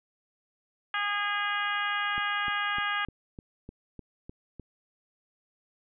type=harmonic tone; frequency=409.8 Hz; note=G#4; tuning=23 cents flat; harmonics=2 / 3 / 4 / 5 / 6 / 7 / 8; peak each=-37 / -32 / -31 / -36 / -40 / -37 / -41 dBFS; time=0.94-3.05 s; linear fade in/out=2 ms
type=click train; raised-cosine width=3 ms; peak=-29 dBFS; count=9; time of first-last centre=2.18-4.597 s; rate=3.31 Hz
effects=none